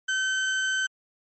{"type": "tone", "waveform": "35% pulse", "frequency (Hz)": 1537, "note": "G6", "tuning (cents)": -35, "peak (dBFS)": -22, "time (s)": [0.08, 0.87], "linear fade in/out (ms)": 10, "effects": ["MP3 32 kbps"]}